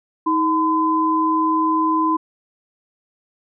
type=tone pair together; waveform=sine; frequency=317.8 / 1016.3 Hz; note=D#4 / B5; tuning=+37 / +49 cents; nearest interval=octave + minor sixth; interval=2012 cents; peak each=-19 / -17 dBFS; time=0.26-2.17 s; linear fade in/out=10 ms; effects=none